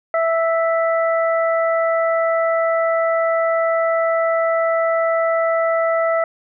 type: harmonic tone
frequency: 659.3 Hz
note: E5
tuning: in tune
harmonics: 1 / 2 / 3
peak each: -16 / -22 / -26 dBFS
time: 0.14-6.24 s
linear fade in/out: 2 ms
effects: none